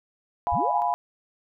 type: chord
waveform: sine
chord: F diminished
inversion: none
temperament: equal with one note detuned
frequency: 702.5 / 830.6 / 987.8 Hz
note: F5 / Ab5 / Cb6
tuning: +10 / 0 / 0 cents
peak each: -26 dBFS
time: 0.47-0.94 s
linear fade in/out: 0 ms
type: linear sweep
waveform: sine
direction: up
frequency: 39.86 to 1001 Hz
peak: -28 dBFS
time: 0.52-0.82 s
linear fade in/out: 0 ms
effects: none